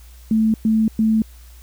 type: tone bursts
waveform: sine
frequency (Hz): 220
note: A3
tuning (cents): 0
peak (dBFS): -13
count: 3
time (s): 0.31-1.22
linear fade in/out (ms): 2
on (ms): 230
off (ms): 110
effects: added 60 Hz sine -40 dBFS peak until 1.62 s + white hiss -51 dBFS RMS until 1.62 s